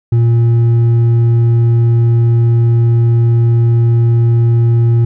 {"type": "tone with hard clipping", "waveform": "sine", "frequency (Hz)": 116.9, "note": "A#2", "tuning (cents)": 5, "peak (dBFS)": -8, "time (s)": [0.12, 5.05], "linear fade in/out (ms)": 5, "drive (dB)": 4, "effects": []}